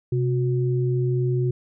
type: tone pair together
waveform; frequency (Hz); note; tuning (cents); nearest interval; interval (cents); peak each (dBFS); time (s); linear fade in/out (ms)
sine; 129.01 / 363.2; C3 / F#4; -24 / -32; octave + tritone; 1792; -20 / -26; 0.12-1.51; 5
effects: none